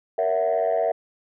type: chord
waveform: sine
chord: F# dominant seventh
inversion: first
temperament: equal with one note detuned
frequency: 466.2 / 563.7 / 659.3 / 740 Hz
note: A#4 / C#5 / E5 / F#5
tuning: 0 / +29 / 0 / 0 cents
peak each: -25 / -26 / -21 / -26 dBFS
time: 0.18-0.92 s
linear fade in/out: 5 ms
effects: tanh soft clip ceiling -14 dBFS